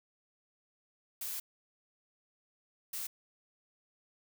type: noise bursts at uneven times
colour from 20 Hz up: blue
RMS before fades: -39 dBFS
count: 2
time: 1.21-1.4 / 2.93-3.07 s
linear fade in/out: 5 ms
effects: none